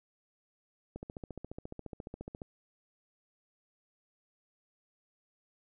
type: click train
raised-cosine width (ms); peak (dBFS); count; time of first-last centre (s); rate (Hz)
2; -28; 22; 0.96-2.418; 14.4
effects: none